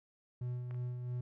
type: tone with tremolo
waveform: triangle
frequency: 123.47 Hz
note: B2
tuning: in tune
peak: -33 dBFS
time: 0.41-1.21 s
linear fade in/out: 5 ms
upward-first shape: sine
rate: 3 Hz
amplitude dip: 40%
type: clicks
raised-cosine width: 0.5 ms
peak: -38 / -45 dBFS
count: 2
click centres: 0.71 / 0.745 s
effects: none